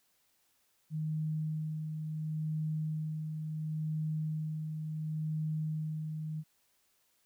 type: tone with tremolo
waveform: sine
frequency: 155.56 Hz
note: D#3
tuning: in tune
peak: -31 dBFS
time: 0.9-6.44 s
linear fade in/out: 50 ms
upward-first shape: sine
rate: 0.71 Hz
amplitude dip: 40%
effects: white hiss -73 dBFS RMS until 7.25 s